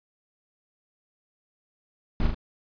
brown noise with echo, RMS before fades -23 dBFS, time 2.2-2.27 s, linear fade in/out 2 ms, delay 38 ms, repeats 2, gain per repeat -4 dB, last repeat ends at 2.346 s, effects resampled to 11025 Hz

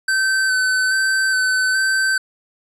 square tone with vibrato, 1532 Hz, G6, 40 cents flat, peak -16 dBFS, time 0.08-2.18 s, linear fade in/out 5 ms, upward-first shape square, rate 1.2 Hz, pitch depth 16 cents each way, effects resampled to 24000 Hz

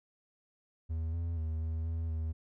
triangle tone with pitch steps, 80.7 / 84 / 79.6 / 80.5 / 82 / 79.9 Hz, E2 / E2 / D#2 / E2 / E2 / D#2, -36 / +33 / +40 / -41 / -9 / +47 cents, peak -30 dBFS, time 0.89-2.33 s, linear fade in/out 20 ms, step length 240 ms, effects none

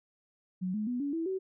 sine tone with pitch steps, 184.2 / 212.8 / 245.9 / 284.1 / 328.2 / 379.2 Hz, F#3 / G#3 / B3 / C#4 / E4 / F#4, -7 / +42 / -7 / +43 / -8 / +43 cents, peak -30 dBFS, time 0.61-1.39 s, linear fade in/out 20 ms, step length 130 ms, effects none

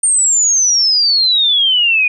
sine exponential sweep, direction down, 8870 to 2437 Hz, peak -9 dBFS, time 0.03-2.08 s, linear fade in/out 5 ms, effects none

